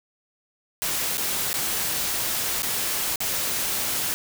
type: noise with dropouts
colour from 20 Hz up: white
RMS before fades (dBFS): -26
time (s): 0.82-4.14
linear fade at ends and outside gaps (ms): 0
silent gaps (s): 1.171-1.18 / 1.53-1.54 / 2.621-2.631 / 3.158-3.204
effects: none